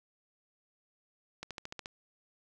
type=accelerating click train; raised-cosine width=0.2 ms; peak=-23 dBFS; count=7; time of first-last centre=1.43-1.859 s; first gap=77 ms; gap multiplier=0.97; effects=none